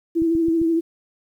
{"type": "tone with vibrato", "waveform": "sine", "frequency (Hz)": 329.6, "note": "E4", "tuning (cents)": 0, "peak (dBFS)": -16, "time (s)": [0.15, 0.81], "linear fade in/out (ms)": 20, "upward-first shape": "triangle", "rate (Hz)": 13, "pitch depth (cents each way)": 42}
{"type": "click train", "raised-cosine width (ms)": 5, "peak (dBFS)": -22, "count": 4, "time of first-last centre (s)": [0.22, 0.616], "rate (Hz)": 7.57}
{"effects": ["9-bit"]}